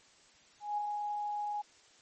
sine tone with ADSR envelope, 830.6 Hz, G#5, in tune, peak -29 dBFS, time 0.6-1.62 s, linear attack 180 ms, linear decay 6 ms, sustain -4 dB, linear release 11 ms, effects white hiss -62 dBFS RMS until 2.01 s + MP3 32 kbps

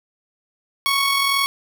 15% pulse tone with amplitude modulation, 1108.7 Hz, C#6, in tune, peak -9 dBFS, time 0.86-1.46 s, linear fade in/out 0 ms, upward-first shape sine, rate 41.8 Hz, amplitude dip 35%, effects none

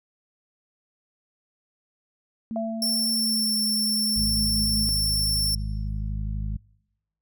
sine tone with pitch glide, 224.4 to 213.8 Hz, A3 to A3, +34 to -49 cents, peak -28 dBFS, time 2.51-4.89 s, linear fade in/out 0 ms, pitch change -83 cents, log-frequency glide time 3.1-3.59 s
sine tone with exponential decay, 670 Hz, E5, 28 cents sharp, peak -25 dBFS, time 2.56-3.39 s, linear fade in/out 1 ms, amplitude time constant 180 ms
sawtooth tone, 5410 Hz, E8, 44 cents sharp, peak -20 dBFS, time 2.82-5.55 s, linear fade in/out 2 ms
harmonic tone, 52.1 Hz, G#1, 6 cents sharp, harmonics 1 / 2 / 3 / 4, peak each -27 / -33 / -37 / -39 dBFS, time 4.16-6.57 s, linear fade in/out 5 ms
effects noise-tail reverb RT60 1.0 s tail -26 dB re dry

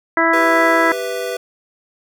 harmonic tone, 330.2 Hz, E4, 3 cents sharp, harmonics 1 / 2 / 3 / 4 / 5 / 6, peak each -19 / -19 / -19 / -19 / -19 / -19 dBFS, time 0.17-0.92 s, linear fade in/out 2 ms
square chord, E minor, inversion first, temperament equal, 392 / 493.9 / 659.3 Hz, G4 / B4 / E5, 0 / 0 / 0 cents, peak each -28 / -24 / -28 dBFS, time 0.33-1.37 s, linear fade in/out 5 ms
effects none

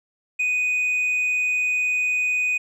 sine tone with tanh clipping, 2489 Hz, D#7, in tune, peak -20 dBFS, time 0.39-2.58 s, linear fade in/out 10 ms, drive 2 dB, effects none

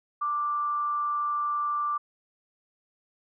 sine tone with amplitude modulation, 1177 Hz, D6, 3 cents sharp, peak -24 dBFS, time 0.21-1.98 s, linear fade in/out 10 ms, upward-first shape sine, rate 271 Hz, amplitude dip 25%, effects none

